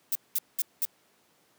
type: noise bursts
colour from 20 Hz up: violet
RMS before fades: -27 dBFS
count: 4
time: 0.12-0.852 s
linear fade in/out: 2 ms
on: 33 ms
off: 200 ms
effects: pink hiss -65 dBFS RMS until 1.58 s + high-pass 200 Hz 12 dB/octave